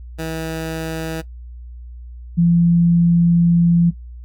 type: tone pair in turn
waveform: 15% pulse / sine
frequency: 161.3 / 170.89 Hz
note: E3 / F3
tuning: -37 / -37 cents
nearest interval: minor second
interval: 100 cents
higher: second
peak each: -17 / -10 dBFS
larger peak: second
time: 0.18-1.22 / 2.37-3.91 s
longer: second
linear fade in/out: 20 ms
effects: noise-tail reverb RT60 0.1 s tail -17 dB re dry + added 60 Hz sine -32 dBFS peak until 4.24 s